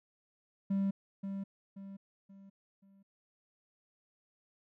triangle tone with echo, 196 Hz, G3, in tune, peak -26 dBFS, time 0.7-0.91 s, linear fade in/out 10 ms, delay 530 ms, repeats 4, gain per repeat -8 dB, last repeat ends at 3.03 s, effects tanh soft clip ceiling -22 dBFS

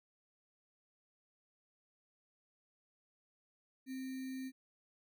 sine tone with sample-and-hold, 261.6 Hz, C4, in tune, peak -40 dBFS, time 3.86-4.52 s, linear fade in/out 50 ms, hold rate 2100 Hz, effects none

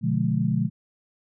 sine chord, B diminished seventh, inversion none, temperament just, 123.47 / 148.16 / 177.8 / 213.4 Hz, B2 / D3 / F3 / Ab3, 0 / +16 / +31 / +47 cents, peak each -26 dBFS, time 0.01-0.7 s, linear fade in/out 50 ms, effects none

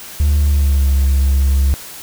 triangle tone with pitch glide, 73.42 to 68.11 Hz, D2 to C#2, 0 to -30 cents, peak -7 dBFS, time 0.2-1.74 s, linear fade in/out 0 ms, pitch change -130 cents, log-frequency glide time 0.38-0.88 s, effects tanh soft clip ceiling -5 dBFS + white hiss -33 dBFS RMS until 2.02 s

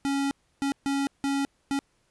square tone bursts at uneven times, 277.4 Hz, C#4, 1 cent sharp, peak -25 dBFS, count 5, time 0.05-0.31 / 0.62-0.72 / 0.86-1.07 / 1.24-1.45 / 1.71-1.79 s, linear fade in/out 0 ms, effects pink hiss -69 dBFS RMS until 2.1 s + resampled to 24000 Hz

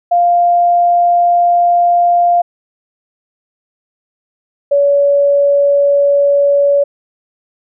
sine tone pair in turn, 698.5 / 567 Hz, F5 / C#5, 0 / +39 cents, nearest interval major third, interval 361 cents, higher first, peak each -7 dBFS, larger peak neither, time 0.11-2.42 / 4.71-6.84 s, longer first, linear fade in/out 10 ms, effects none

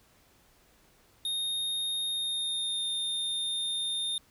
square tone with pitch glide, 3700 to 3641 Hz, A#7 to A#7, -14 to -41 cents, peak -30 dBFS, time 1.25-4.18 s, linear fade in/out 2 ms, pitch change -27 cents, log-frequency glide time 2.08-2.86 s, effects pink hiss -63 dBFS RMS until 4.3 s

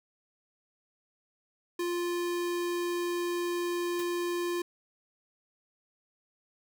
square tone, 349.2 Hz, F4, in tune, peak -30 dBFS, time 1.79-4.62 s, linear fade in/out 5 ms
white noise with exponential decay, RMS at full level -37 dBFS, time 3.99-4.08 s, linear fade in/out 2 ms, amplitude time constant 19 ms
effects none

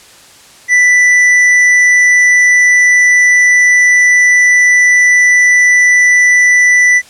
sine tone with tanh clipping, 1979 Hz, B6, 3 cents sharp, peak -6 dBFS, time 0.68-7.02 s, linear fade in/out 50 ms, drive 9 dB, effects white hiss -39 dBFS RMS until 7.09 s + low-pass 9000 Hz 12 dB/octave

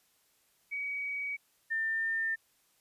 sine tone pair in turn, 2264 / 1800.4 Hz, C#7 / A6, +36 / +39 cents, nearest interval major third, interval 397 cents, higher first, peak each -33 / -29 dBFS, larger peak second, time 0.71-1.37 / 1.7-2.36 s, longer neither, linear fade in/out 20 ms, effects white hiss -70 dBFS RMS until 2.8 s + resampled to 32000 Hz

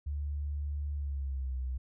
sine tone with pitch glide, 72.6 to 63.94 Hz, D2 to C2, -19 to -39 cents, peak -32 dBFS, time 0.06-1.78 s, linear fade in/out 10 ms, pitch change -220 cents, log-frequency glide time 0.94-1.57 s, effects none

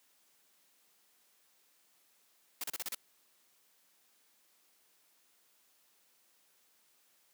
white noise bursts, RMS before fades -38 dBFS, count 6, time 2.61-2.948 s, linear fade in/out 2 ms, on 28 ms, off 34 ms, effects white hiss -70 dBFS RMS until 7.33 s + high-pass 200 Hz 12 dB/octave

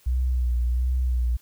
sine tone with vibrato, 61.74 Hz, B1, in tune, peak -20 dBFS, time 0.06-1.37 s, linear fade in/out 10 ms, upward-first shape sine, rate 1.4 Hz, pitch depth 50 cents each way, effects white hiss -58 dBFS RMS until 1.41 s

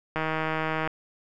click train, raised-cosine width 0.5 ms, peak -13 dBFS, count 114, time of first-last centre 0.16-0.875 s, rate 158 Hz, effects none

